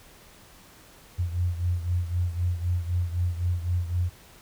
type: beating tone pair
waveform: sine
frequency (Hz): 87.31 / 91.21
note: F2 / F#2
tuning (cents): 0 / -24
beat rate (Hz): 3.9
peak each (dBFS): -25 / -30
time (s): 1.18-4.1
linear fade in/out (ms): 20
effects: pink hiss -52 dBFS RMS until 4.41 s